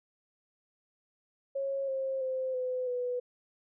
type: tone with pitch steps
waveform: sine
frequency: 547 / 533.3 / 519.9 / 506.8 / 494.1 Hz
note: C#5 / C5 / C5 / B4 / B4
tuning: -23 / +33 / -11 / +45 / +1 cents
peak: -30 dBFS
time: 1.55-3.2 s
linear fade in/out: 10 ms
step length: 330 ms
effects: none